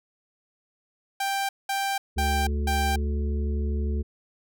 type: tone bursts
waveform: sawtooth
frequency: 787 Hz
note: G5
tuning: 7 cents sharp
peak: -21 dBFS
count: 4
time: 1.2-2.96 s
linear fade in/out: 5 ms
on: 290 ms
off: 200 ms
type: harmonic tone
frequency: 72.5 Hz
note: D2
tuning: 22 cents flat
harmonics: 1 / 3 / 5 / 6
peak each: -24 / -34 / -38 / -40 dBFS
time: 2.16-4.03 s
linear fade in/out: 20 ms
effects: none